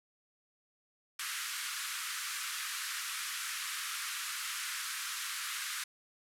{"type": "band-pass noise", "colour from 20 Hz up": "pink", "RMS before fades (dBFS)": -39, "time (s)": [1.19, 5.84], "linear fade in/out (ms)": 5, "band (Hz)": [1200, 13000], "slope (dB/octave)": 48, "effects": []}